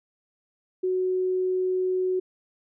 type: tone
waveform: sine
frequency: 370 Hz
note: F#4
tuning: in tune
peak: -22 dBFS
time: 0.83-2.2 s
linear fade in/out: 10 ms
effects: none

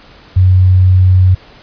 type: tone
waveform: sine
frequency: 92.5 Hz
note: F#2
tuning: in tune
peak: -4 dBFS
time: 0.36-1.35 s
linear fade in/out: 10 ms
effects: pink hiss -40 dBFS RMS until 1.62 s + resampled to 11025 Hz

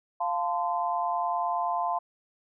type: chord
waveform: sine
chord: F major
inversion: none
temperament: equal with one note detuned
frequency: 698.5 / 880 / 1029.7 Hz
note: F5 / A5 / C6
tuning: 0 / 0 / -28 cents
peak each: -29 / -31 / -30 dBFS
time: 0.2-1.99 s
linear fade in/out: 10 ms
effects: none

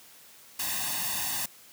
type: noise with comb filter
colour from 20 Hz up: white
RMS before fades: -31 dBFS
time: 0.59-1.46 s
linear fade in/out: 5 ms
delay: 1.1 ms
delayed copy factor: +0.95
effects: white hiss -53 dBFS RMS until 1.72 s + high-pass 100 Hz 12 dB/octave

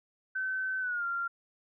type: tone with pitch glide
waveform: sine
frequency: 1529 to 1386 Hz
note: G6 to F6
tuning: -44 to -14 cents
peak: -30 dBFS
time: 0.35-1.28 s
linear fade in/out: 10 ms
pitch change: -170 cents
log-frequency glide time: 0.8-1.05 s
effects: none

